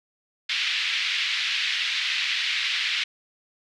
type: band-pass noise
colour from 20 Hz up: pink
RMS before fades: -26 dBFS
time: 0.49-3.04 s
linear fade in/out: 5 ms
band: 2100 to 4000 Hz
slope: 24 dB/octave
effects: none